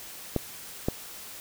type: clicks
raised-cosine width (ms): 2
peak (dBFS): -11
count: 2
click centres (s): 0.363 / 0.885
effects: white hiss -43 dBFS RMS until 1.4 s